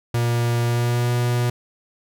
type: tone with pitch glide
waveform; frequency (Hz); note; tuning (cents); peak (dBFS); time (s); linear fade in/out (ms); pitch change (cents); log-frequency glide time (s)
45% pulse; 118.7 to 121.33; A#2 to B2; +32 to -30; -18; 0.14-1.5; 5; +38; 0.64-1.11
effects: none